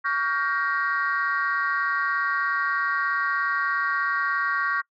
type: chord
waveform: sine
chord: G half-diminished seventh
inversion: second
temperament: just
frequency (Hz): 1128.9 / 1411.2 / 1568 / 1881.6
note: Db6 / F6 / G6 / Bb6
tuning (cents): +31 / +18 / 0 / +16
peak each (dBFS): -25 / -28 / -27 / -28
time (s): 0.04-4.82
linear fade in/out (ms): 20
effects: noise-tail reverb RT60 0.1 s tail -24 dB re dry + tanh soft clip ceiling -15 dBFS